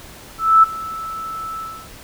sine tone with ADSR envelope, 1315 Hz, E6, 5 cents flat, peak -5 dBFS, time 0.38-1.89 s, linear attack 250 ms, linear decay 16 ms, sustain -20 dB, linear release 300 ms, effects pink hiss -40 dBFS RMS until 2.03 s

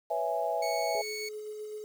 sine chord, C# minor seventh, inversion third, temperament equal, 493.9 / 554.4 / 659.3 / 830.6 Hz, B4 / C#5 / E5 / G#5, 0 / 0 / 0 / 0 cents, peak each -36 / -36 / -31 / -33 dBFS, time 0.1-1.02 s, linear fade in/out 10 ms
20% pulse tone, 2217 Hz, C#7, in tune, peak -31 dBFS, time 0.62-1.29 s, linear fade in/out 5 ms
sine tone with tremolo, 425.3 Hz, G#4, 41 cents sharp, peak -36 dBFS, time 0.95-1.84 s, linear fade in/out 0 ms, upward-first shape sine, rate 7.8 Hz, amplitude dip 30%
effects 9-bit

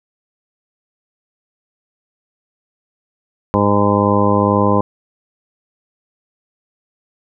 harmonic tone, 102.1 Hz, G#2, 29 cents flat, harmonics 1 / 2 / 3 / 4 / 5 / 6 / 8 / 9 / 10, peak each -19 / -17 / -20 / -21 / -18 / -23 / -23 / -23 / -18 dBFS, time 3.54-4.81 s, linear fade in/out 0 ms, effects none

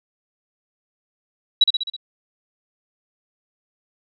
sine tone with echo, 3900 Hz, B7, 23 cents flat, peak -9 dBFS, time 1.61-1.64 s, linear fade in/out 5 ms, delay 65 ms, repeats 5, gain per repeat -4 dB, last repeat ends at 1.965 s, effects none

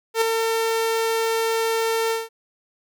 sawtooth tone with ADSR envelope, 451.8 Hz, A4, 46 cents sharp, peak -11 dBFS, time 0.14-2.29 s, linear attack 76 ms, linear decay 5 ms, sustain -5 dB, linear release 180 ms, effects none

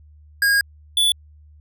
square tone pair in turn, 1631 / 3456 Hz, G#6 / A7, -32 / -32 cents, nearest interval octave + minor second, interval 1300 cents, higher second, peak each -15 dBFS, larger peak neither, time 0.42-0.61 / 0.97-1.12 s, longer first, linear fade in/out 2 ms, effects added 75 Hz sine -45 dBFS peak until 1.6 s

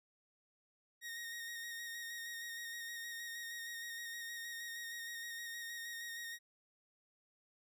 sawtooth tone with vibrato, 1864.7 Hz, A#6, in tune, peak -40 dBFS, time 1.01-6.39 s, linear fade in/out 50 ms, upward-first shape square, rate 6.4 Hz, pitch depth 20 cents each way, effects none

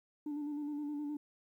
sine tone with vibrato, 293.8 Hz, D4, 1 cent sharp, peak -34 dBFS, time 0.26-1.17 s, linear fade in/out 5 ms, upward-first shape square, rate 9.6 Hz, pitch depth 30 cents each way, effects tanh soft clip ceiling -35 dBFS + 12-bit

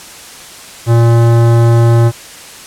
sine tone with hard clipping, 116.7 Hz, A#2, 2 cents sharp, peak -7 dBFS, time 0.86-2.12 s, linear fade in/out 50 ms, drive 17 dB, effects white hiss -32 dBFS RMS until 2.66 s + low-pass 10000 Hz 12 dB/octave

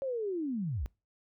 sine linear sweep, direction down, 554.4 to 47.31 Hz, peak -31 dBFS, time 0.02-0.86 s, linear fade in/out 0 ms, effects noise-tail reverb RT60 0.3 s tail -25 dB re dry

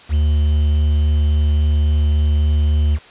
triangle tone with quantisation, 74.7 Hz, D2, 30 cents sharp, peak -10 dBFS, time 0.09-2.99 s, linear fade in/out 50 ms, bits 6, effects white hiss -42 dBFS RMS until 3.1 s + resampled to 8000 Hz

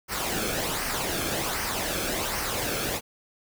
pink noise with flanger, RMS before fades -29 dBFS, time 0.08-3.01 s, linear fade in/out 50 ms, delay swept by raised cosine 0.27 to 1.06 ms, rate 1.3 Hz, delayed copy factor -0.55, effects none

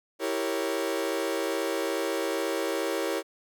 40% pulse chord, E diminished seventh, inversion none, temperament equal, 329.6 / 392 / 466.2 / 554.4 Hz, E4 / G4 / Bb4 / Db5, 0 / 0 / 0 / 0 cents, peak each -32 dBFS, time 0.19-3.23 s, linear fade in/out 50 ms, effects none

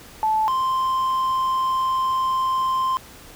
sine / triangle tone pair in turn, 871 / 1044.7 Hz, A5 / C6, -18 / -3 cents, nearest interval minor third, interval 315 cents, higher second, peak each -17 dBFS, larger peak neither, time 0.23-0.48 / 0.48-2.97 s, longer second, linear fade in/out 0 ms, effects pink hiss -44 dBFS RMS until 3.35 s

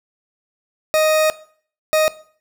40% pulse tone bursts at uneven times, 623 Hz, D#5, 2 cents sharp, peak -12 dBFS, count 2, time 0.94-1.3 / 1.93-2.08 s, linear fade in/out 0 ms, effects noise-tail reverb RT60 0.5 s tail -18 dB re dry

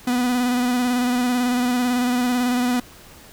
45% pulse tone with vibrato, 247.1 Hz, B3, 1 cent sharp, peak -18 dBFS, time 0.07-2.8 s, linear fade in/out 5 ms, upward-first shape square, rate 18 Hz, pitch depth 25 cents each way, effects pink hiss -45 dBFS RMS until 3.32 s

